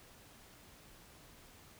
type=silence; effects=pink hiss -59 dBFS RMS until 1.79 s